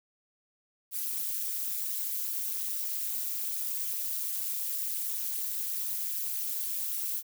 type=noise with amplitude modulation; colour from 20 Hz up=violet; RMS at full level=-29 dBFS; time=0.91-7.23 s; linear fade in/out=50 ms; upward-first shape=sine; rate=209 Hz; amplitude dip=100%; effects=none